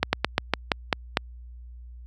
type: slowing click train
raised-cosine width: 0.3 ms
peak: -3 dBFS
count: 8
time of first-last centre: 0.03-1.171 s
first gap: 100 ms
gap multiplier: 1.16
effects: added 60 Hz sine -34 dBFS peak until 2.06 s + high-pass 80 Hz 12 dB/octave